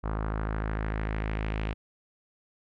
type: tone with low-pass filter sweep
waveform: sawtooth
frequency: 53.3 Hz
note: G#1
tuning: 46 cents sharp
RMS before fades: -31 dBFS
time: 0.03-1.74 s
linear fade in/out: 20 ms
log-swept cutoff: 1200 to 2700 Hz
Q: 2.2
effects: none